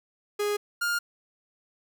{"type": "tone pair in turn", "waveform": "45% pulse", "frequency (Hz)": [413.5, 1410.3], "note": ["G#4", "F6"], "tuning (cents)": [-8, 17], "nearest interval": "octave + major sixth", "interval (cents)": 2125, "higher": "second", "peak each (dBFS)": -25, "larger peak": "neither", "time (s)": [[0.39, 0.57], [0.81, 0.99]], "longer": "neither", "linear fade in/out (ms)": 10, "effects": []}